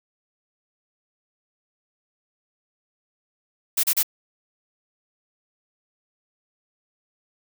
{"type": "noise bursts", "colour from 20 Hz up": "blue", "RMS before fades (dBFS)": -20, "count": 3, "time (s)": [3.77, 4.031], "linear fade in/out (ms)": 10, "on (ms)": 65, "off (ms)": 33, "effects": []}